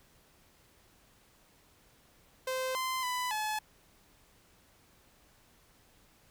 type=tone with pitch steps; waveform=sawtooth; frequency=518 / 1036 / 997 / 857 Hz; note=C5 / C6 / B5 / A5; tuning=-17 / -17 / +16 / -46 cents; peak=-28 dBFS; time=2.47-3.59 s; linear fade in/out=5 ms; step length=280 ms; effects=pink hiss -64 dBFS RMS until 6.3 s